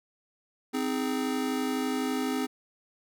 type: chord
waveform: square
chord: Ab major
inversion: first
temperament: just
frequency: 259.6 / 311.5 / 415.3 Hz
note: C4 / Eb4 / Ab4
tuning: -13 / +2 / 0 cents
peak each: -30 / -35 / -35 dBFS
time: 0.73-2.47 s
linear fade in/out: 20 ms
effects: none